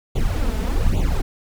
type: noise with flanger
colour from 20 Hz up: brown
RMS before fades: -19 dBFS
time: 0.15-1.22 s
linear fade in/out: 10 ms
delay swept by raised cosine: 0.28 to 4.68 ms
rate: 1.2 Hz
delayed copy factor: +0.9
effects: none